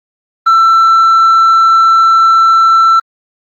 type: tone with hard clipping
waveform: triangle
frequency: 1337 Hz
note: E6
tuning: 24 cents sharp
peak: -3 dBFS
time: 0.46-3 s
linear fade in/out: 10 ms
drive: 1 dB
effects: Opus 24 kbps

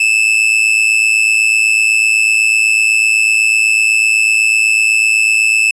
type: tone with amplitude modulation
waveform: 45% pulse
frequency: 2625 Hz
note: E7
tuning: 8 cents flat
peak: -6 dBFS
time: 0-5.71 s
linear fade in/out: 5 ms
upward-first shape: sine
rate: 108 Hz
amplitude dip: 65%
effects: resampled to 22050 Hz

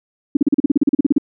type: tone bursts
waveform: sine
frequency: 284.1 Hz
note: C#4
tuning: 43 cents sharp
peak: -8 dBFS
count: 15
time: 0.35-1.182 s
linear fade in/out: 5 ms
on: 20 ms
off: 38 ms
effects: none

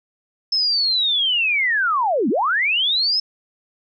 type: linear two-way sweep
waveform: sine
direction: down then up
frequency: 5270 to 196.2 to 5270 Hz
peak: -16 dBFS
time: 0.52-3.2 s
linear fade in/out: 5 ms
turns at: 2.29 s
effects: none

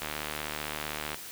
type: click train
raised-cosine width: 0.3 ms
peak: -17 dBFS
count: 86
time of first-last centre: 0.02-1.144 s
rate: 75.6 Hz
effects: white hiss -43 dBFS RMS until 1.31 s

